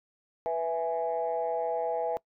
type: chord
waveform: sine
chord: E major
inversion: second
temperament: equal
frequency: 493.9 / 659.3 / 830.6 Hz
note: B4 / E5 / G#5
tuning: 0 / 0 / 0 cents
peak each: -31 / -30 / -32 dBFS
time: 0.46-2.17 s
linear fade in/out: 0 ms
effects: noise-tail reverb RT60 0.1 s tail -23 dB re dry + tanh soft clip ceiling -20 dBFS